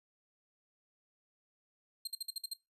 sawtooth tone bursts, 4186 Hz, C8, in tune, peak -33 dBFS, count 7, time 2.05-2.536 s, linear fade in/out 5 ms, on 24 ms, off 53 ms, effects noise-tail reverb RT60 0.2 s tail -18 dB re dry + resampled to 32000 Hz

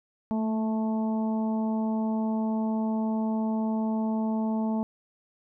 harmonic tone with a mistuned harmonic, 219.1 Hz, A3, 7 cents flat, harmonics 1 / 2 / 3 / 4 / 5, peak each -25 / -39 / -37 / -37 / -48 dBFS, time 0.31-4.83 s, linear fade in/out 0 ms, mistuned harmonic 1, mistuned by +16 cents, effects none

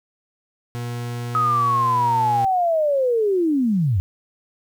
40% pulse tone, 120 Hz, B2, 49 cents flat, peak -25 dBFS, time 0.75-2.45 s, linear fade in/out 0 ms
sine linear sweep, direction down, 1275 to 82.6 Hz, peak -16 dBFS, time 1.35-4 s, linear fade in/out 0 ms
effects 9-bit

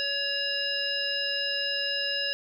harmonic tone, 562 Hz, C#5, 24 cents sharp, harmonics 1 / 3 / 5 / 7 / 9, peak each -37 / -33 / -31 / -37 / -31 dBFS, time 0-2.33 s, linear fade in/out 0 ms, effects 10-bit

